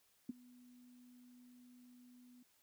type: tone with ADSR envelope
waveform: sine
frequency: 246.9 Hz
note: B3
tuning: in tune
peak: -36 dBFS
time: 0.29-2.43 s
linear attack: 5 ms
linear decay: 19 ms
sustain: -23 dB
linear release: 5 ms
effects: white hiss -74 dBFS RMS until 2.62 s

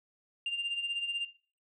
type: tone with tremolo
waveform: sine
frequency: 2794 Hz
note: F7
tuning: in tune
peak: -27 dBFS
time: 0.46-1.25 s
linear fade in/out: 2 ms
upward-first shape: sine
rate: 16 Hz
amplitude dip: 80%
effects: noise-tail reverb RT60 0.4 s tail -17 dB re dry + tanh soft clip ceiling -28 dBFS

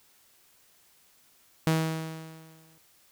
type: tone with exponential decay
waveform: sawtooth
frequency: 160.3 Hz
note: E3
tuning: 48 cents flat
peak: -17 dBFS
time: 1.67-2.78 s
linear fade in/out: 0 ms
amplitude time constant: 240 ms
effects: white hiss -62 dBFS RMS until 3.11 s

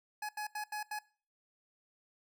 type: tone bursts at uneven times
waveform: 25% pulse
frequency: 843 Hz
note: G#5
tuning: 26 cents sharp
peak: -33 dBFS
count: 5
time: 0.22-0.29 / 0.37-0.47 / 0.55-0.64 / 0.72-0.83 / 0.91-0.99 s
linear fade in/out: 5 ms
effects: noise-tail reverb RT60 0.4 s tail -21 dB re dry

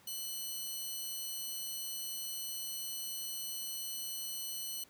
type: tone pair together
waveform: 5% pulse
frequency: 2985 / 4221 Hz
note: F#7 / C8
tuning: +15 / +14 cents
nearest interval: tritone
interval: 599 cents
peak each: -32 / -36 dBFS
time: 0.07-4.84 s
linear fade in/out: 5 ms
effects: pink hiss -63 dBFS RMS until 4.89 s + high-pass 100 Hz 12 dB/octave

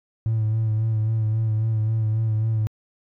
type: tone with vibrato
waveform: triangle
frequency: 110 Hz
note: A2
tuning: in tune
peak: -16 dBFS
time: 0.26-2.67 s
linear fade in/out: 0 ms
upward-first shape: sine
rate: 3.7 Hz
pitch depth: 34 cents each way
effects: tanh soft clip ceiling -15 dBFS

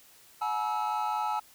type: tone cluster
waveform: triangle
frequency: 732 / 851 / 955 / 1309 Hz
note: F#5 / G#5 / A#5 / E6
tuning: -19 / +42 / +42 / -13 cents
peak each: -37 / -28 / -35 / -32 dBFS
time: 0.41-1.4 s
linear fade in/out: 10 ms
effects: white hiss -57 dBFS RMS until 1.54 s

